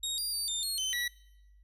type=tone with pitch steps; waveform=25% pulse; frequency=3754 / 4782 / 4625 / 3614 / 4296 / 3063 / 1938 Hz; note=A#7 / D8 / D8 / A7 / C8 / G7 / B6; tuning=+11 / +30 / -27 / +46 / +45 / -41 / -33 cents; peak=-27 dBFS; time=0.03-1.08 s; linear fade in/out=5 ms; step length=150 ms; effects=noise-tail reverb RT60 0.9 s tail -21 dB re dry + added 50 Hz sine -56 dBFS peak until 1.63 s